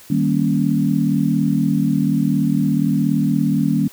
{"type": "chord", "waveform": "sine", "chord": "Eb dominant seventh", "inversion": "none", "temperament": "equal", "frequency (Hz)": [155.56, 196, 233.1, 277.2], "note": ["Eb3", "G3", "Bb3", "Db4"], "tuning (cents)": [0, 0, 0, 0], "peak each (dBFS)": -20, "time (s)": [0.1, 3.88], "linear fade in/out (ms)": 5, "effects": ["white hiss -44 dBFS RMS until 3.92 s"]}